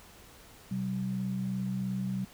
sine tone pair together, 127.9 / 190.81 Hz, C3 / G3, -39 / -46 cents, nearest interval perfect fifth, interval 693 cents, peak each -36 / -31 dBFS, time 0.71-2.25 s, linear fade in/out 5 ms, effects pink hiss -54 dBFS RMS until 2.33 s

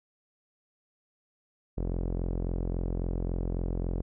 sawtooth tone with low-pass filter, 43.65 Hz, F1, in tune, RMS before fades -31 dBFS, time 1.77-4.02 s, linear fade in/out 10 ms, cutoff 470 Hz, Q 1.3, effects none

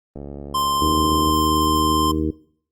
click train, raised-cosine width 2 ms, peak -20 dBFS, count 82, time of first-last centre 0.16-1.302 s, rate 70.9 Hz
square tone, 1046.5 Hz, C6, in tune, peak -19 dBFS, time 0.54-2.12 s, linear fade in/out 10 ms
harmonic tone, 77.78 Hz, D#2, in tune, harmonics 1 / 2 / 3 / 4 / 5 / 6, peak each -25 / -30 / -29 / -22 / -28 / -31 dBFS, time 0.81-2.31 s, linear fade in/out 10 ms
effects noise-tail reverb RT60 0.6 s tail -22 dB re dry + Opus 32 kbps

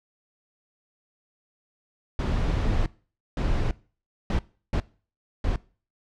brown noise bursts at uneven times, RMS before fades -24 dBFS, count 5, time 2.19-2.86 / 3.37-3.71 / 4.3-4.39 / 4.73-4.8 / 5.44-5.56 s, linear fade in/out 2 ms, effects noise-tail reverb RT60 0.4 s tail -21 dB re dry + low-pass 5000 Hz 12 dB/octave

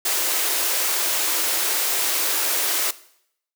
white high-pass noise, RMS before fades -22 dBFS, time 0.05-2.91 s, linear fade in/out 5 ms, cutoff 300 Hz, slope 96 dB/octave, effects noise-tail reverb RT60 0.7 s tail -18 dB re dry

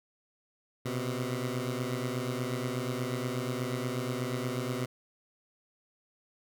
15% pulse beating tone pair, 122.8 / 131.1 Hz, B2 / C3, -9 / +4 cents, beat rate 8.3 Hz, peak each -27 / -29 dBFS, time 0.85-4.86 s, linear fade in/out 10 ms, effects none

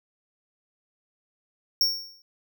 square tone with exponential decay, 5500 Hz, F8, 27 cents flat, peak -17 dBFS, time 1.81-2.22 s, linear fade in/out 1 ms, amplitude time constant 88 ms, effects none

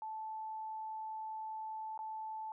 sine tone with dropouts, 875 Hz, A5, 10 cents flat, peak -40 dBFS, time 0.02-2.52 s, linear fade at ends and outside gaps 1 ms, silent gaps 1.977-1.99 s, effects none

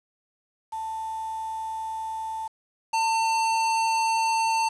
sine / square tone pair in turn, 885 / 898.4 Hz, A5 / A5, +10 / +36 cents, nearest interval unison, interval 26 cents, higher second, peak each -29 / -22 dBFS, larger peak second, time 0.72-2.48 / 2.93-4.69 s, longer neither, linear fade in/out 10 ms, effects resampled to 22050 Hz + 8-bit

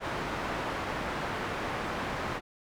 white low-pass noise, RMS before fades -34 dBFS, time 0-2.41 s, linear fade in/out 50 ms, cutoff 1400 Hz, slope 12 dB/octave, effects none

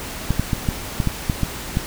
clicks, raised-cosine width 5 ms, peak -6 dBFS, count 9, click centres 0.306 / 0.396 / 0.532 / 0.688 / 1.002 / 1.073 / 1.298 / 1.433 / 1.771 s, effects pink hiss -31 dBFS RMS until 1.86 s

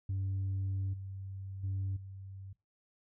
sine tone with level steps, 96.5 Hz, G2, 27 cents flat, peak -30 / -40 / -31 / -44 dBFS, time 0.09-2.53 s, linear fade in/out 5 ms, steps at 0.93 / 1.63 / 1.96 s, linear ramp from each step 10 ms, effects noise-tail reverb RT60 0.2 s tail -19 dB re dry + tanh soft clip ceiling -30 dBFS

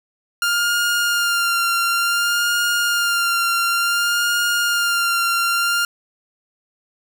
sawtooth tone with vibrato, 1400 Hz, F6, 4 cents sharp, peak -13 dBFS, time 0.42-5.85 s, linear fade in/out 2 ms, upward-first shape sine, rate 0.56 Hz, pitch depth 24 cents each way, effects none

